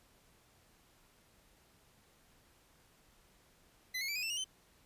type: tone with pitch steps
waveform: 25% pulse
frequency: 2023 / 2168 / 2324 / 2491 / 2669 / 2861 / 3066 Hz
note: B6 / C#7 / D7 / D#7 / E7 / F7 / G7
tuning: +41 / -39 / -19 / +1 / +21 / +41 / -39 cents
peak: -32 dBFS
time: 3.94-4.444 s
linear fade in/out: 10 ms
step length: 72 ms
effects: pink hiss -67 dBFS RMS until 4.85 s + resampled to 32000 Hz